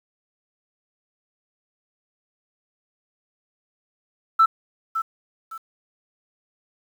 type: tone with echo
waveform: sine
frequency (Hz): 1325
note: E6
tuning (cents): +9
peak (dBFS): -10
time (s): 4.39-4.46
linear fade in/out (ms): 10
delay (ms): 560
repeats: 2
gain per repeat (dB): -11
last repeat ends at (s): 5.58
effects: tanh soft clip ceiling -8 dBFS + 8-bit